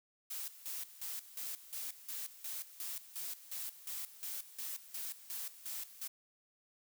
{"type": "noise with tremolo", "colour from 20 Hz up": "blue", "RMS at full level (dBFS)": -42, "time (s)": [0.3, 6.08], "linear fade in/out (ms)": 10, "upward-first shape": "square", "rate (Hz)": 2.8, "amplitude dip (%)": 80, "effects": []}